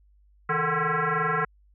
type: tone with frequency modulation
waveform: sine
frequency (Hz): 138.59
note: C#3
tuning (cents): 0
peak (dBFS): -22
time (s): 0.49-1.45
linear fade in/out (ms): 5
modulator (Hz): 300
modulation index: 5.7
effects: added 50 Hz sine -56 dBFS peak until 1.74 s